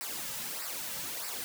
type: noise with flanger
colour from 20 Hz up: white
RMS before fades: -38 dBFS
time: 0.01-1.44 s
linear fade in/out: 0 ms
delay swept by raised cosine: 0.3 to 2.8 ms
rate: 1.6 Hz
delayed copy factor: -0.7
effects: none